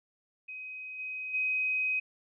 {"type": "tone with level steps", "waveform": "sine", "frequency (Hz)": 2520, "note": "D#7", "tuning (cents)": 21, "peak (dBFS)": [-39, -35, -27], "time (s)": [0.48, 2], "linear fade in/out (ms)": 10, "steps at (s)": [0.98, 1.33], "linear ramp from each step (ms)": 20, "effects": []}